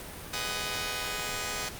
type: chord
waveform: 5% pulse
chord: G# minor seventh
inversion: none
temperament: just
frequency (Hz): 415.3 / 498.4 / 623 / 747.5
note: G#4 / B4 / D#5 / F#5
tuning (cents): 0 / +16 / +2 / +17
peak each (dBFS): -27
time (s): 0.33-1.69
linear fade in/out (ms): 5
effects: pink hiss -42 dBFS RMS until 1.79 s + Opus 48 kbps